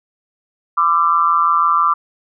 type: tone with amplitude modulation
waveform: sine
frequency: 1180 Hz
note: D6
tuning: 8 cents sharp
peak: -7 dBFS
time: 0.77-1.94 s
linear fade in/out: 10 ms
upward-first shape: sine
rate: 166 Hz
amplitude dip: 90%
effects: none